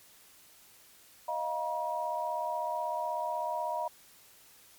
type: chord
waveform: sine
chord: Eb suspended second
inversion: none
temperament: equal with one note detuned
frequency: 622.3 / 698.5 / 955.8 Hz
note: Eb5 / F5 / Bb5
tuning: 0 / 0 / +43 cents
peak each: -36 / -37 / -33 dBFS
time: 1.28-3.88 s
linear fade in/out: 5 ms
effects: white hiss -58 dBFS RMS until 4.78 s + MP3 96 kbps